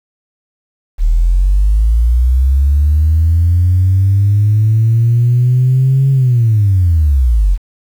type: linear two-way sweep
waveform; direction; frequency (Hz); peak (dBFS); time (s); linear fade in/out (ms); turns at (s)
sine; up then down; 37.5 to 136.6 to 40.94; -6; 0.98-7.58; 50; 6.11
effects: tanh soft clip ceiling -3 dBFS + 7-bit